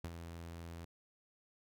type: tone with ADSR envelope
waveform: sawtooth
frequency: 84.1 Hz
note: E2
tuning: 35 cents sharp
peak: -35 dBFS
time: 0.04-0.85 s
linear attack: 5 ms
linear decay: 46 ms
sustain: -7 dB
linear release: 7 ms
effects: none